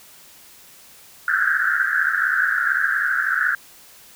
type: band-pass noise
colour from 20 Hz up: white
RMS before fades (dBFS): -20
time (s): 1.28-3.55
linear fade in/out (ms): 2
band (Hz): 1400 to 1700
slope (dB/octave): 96
effects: white hiss -47 dBFS RMS until 4.15 s